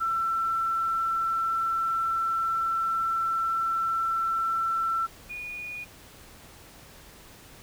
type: tone pair in turn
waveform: sine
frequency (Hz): 1341 / 2454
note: E6 / D#7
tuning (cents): +29 / -25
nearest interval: minor seventh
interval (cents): 1046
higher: second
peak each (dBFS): -24 / -34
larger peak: first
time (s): 0-5.07 / 5.29-5.85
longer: first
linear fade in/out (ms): 20
effects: pink hiss -50 dBFS RMS until 7.62 s